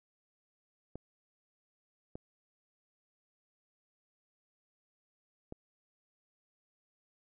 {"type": "clicks", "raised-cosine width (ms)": 2, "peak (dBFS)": -29, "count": 3, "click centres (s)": [0.956, 2.155, 5.524], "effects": []}